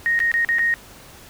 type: tone with dropouts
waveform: sine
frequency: 1864.7 Hz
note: A#6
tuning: in tune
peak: -16 dBFS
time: 0.06-0.74 s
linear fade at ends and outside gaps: 0 ms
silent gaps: 0.191-0.202 / 0.316-0.34 / 0.448-0.489 / 0.585-0.592 s
effects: pink hiss -44 dBFS RMS until 1.29 s